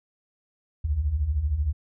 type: beating tone pair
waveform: sine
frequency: 64 / 77 Hz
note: C2 / D#2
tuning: -38 / -17 cents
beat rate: 13 Hz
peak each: -29 / -23 dBFS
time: 0.84-1.73 s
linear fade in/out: 10 ms
effects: none